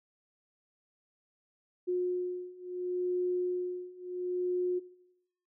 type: beating tone pair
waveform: sine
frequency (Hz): 360 / 360.72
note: F#4 / F#4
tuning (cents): -47 / -44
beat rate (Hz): 0.72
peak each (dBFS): -34 / -33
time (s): 1.87-4.8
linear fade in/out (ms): 20
effects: noise-tail reverb RT60 0.8 s tail -19 dB re dry